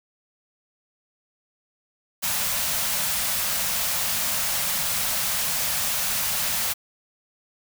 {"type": "band-stop noise", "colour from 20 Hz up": "white", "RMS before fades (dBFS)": -25, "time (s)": [2.22, 6.74], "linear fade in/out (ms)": 20, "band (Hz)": [240, 510], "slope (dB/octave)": 48, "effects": []}